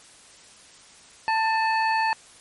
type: harmonic tone with a mistuned harmonic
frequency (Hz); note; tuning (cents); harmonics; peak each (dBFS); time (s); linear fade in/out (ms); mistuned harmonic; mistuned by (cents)
889; A5; +18; 1 / 2 / 3 / 5; -21 / -27 / -31 / -35; 1.28-2.13; 0; 3; -51
effects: white hiss -50 dBFS RMS until 2.4 s + MP3 48 kbps